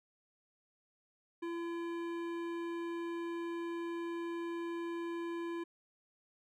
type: tone with hard clipping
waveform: sine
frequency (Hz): 338.9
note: E4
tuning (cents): +48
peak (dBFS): -39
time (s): 1.42-5.64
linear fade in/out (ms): 10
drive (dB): 14
effects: none